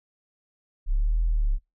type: linear two-way sweep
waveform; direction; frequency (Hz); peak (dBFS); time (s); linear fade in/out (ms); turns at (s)
sine; up then down; 32.61 to 41.69 to 32.61; -19; 0.86-1.59; 50; 1.22
effects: noise-tail reverb RT60 0.2 s tail -21 dB re dry + tanh soft clip ceiling -15 dBFS